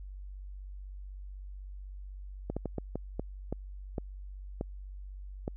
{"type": "slowing click train", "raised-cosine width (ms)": 2, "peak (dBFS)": -20, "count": 10, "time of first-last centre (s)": [2.5, 5.479], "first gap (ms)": 66, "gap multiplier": 1.38, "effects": ["added 48 Hz sine -41 dBFS peak until 5.56 s"]}